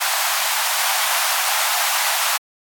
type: high-pass noise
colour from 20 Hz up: pink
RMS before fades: -20 dBFS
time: 0-2.38 s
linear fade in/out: 20 ms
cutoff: 700 Hz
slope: 48 dB/octave
effects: AAC 64 kbps